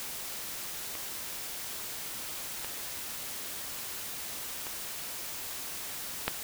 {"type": "clicks", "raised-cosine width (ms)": 0.3, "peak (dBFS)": [-24, -22, -23, -10], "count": 4, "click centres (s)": [0.953, 2.646, 4.668, 6.28], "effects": ["white hiss -39 dBFS RMS until 6.43 s"]}